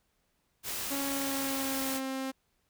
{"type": "noise", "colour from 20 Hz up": "white", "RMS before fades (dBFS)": -36, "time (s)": [0.63, 2.01], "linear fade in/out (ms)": 50}
{"type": "tone with pitch glide", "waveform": "sawtooth", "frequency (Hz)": [277.2, 265.3], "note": ["C#4", "C4"], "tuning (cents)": [0, 24], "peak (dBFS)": -29, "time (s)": [0.9, 2.32], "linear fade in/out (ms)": 20, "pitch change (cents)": -76, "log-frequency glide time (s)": [1.05, 2.05]}
{"effects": ["pink hiss -75 dBFS RMS until 2.69 s"]}